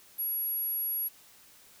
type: tone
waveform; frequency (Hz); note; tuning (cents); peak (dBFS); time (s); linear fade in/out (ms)
sine; 11370; F9; +30; -28; 0.18-1.09; 20
effects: tanh soft clip ceiling -25 dBFS + white hiss -57 dBFS RMS until 1.8 s